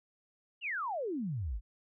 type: exponential sweep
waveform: sine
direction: down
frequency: 2982 to 43.3 Hz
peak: -33 dBFS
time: 0.61-1.61 s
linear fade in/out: 50 ms
effects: none